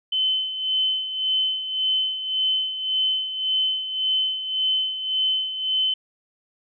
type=tone with tremolo; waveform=sine; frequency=3053 Hz; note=G7; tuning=46 cents flat; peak=-18 dBFS; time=0.12-5.94 s; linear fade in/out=5 ms; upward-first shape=sine; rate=1.8 Hz; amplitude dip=65%; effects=none